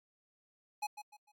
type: tone with echo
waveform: square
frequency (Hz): 840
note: G#5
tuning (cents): +19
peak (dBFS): -35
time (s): 0.82-0.87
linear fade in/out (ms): 10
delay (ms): 150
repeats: 3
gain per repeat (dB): -10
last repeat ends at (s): 1.32
effects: AAC 64 kbps